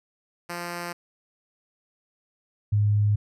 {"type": "tone pair in turn", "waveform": ["5% pulse", "sine"], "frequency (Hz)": [173.6, 104], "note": ["F3", "G#2"], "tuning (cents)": [-10, 3], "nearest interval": "major sixth", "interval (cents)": 887, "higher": "first", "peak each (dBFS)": [-20, -18], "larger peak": "second", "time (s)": [[0.49, 0.93], [2.72, 3.16]], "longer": "neither", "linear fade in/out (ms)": 10, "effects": ["resampled to 32000 Hz"]}